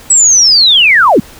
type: linear sweep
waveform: sine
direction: down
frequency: 7902 to 159.1 Hz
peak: -3 dBFS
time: 0.1-1.2 s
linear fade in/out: 5 ms
effects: pink hiss -35 dBFS RMS until 1.39 s